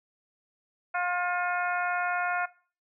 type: harmonic tone with a mistuned harmonic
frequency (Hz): 355.4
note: F4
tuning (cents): +30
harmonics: 2 / 3 / 4 / 5 / 6 / 7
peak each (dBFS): -30 / -35 / -30 / -39 / -39 / -40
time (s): 0.94-2.46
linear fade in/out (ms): 10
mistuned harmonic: 6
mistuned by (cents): +22
effects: noise-tail reverb RT60 0.4 s tail -20 dB re dry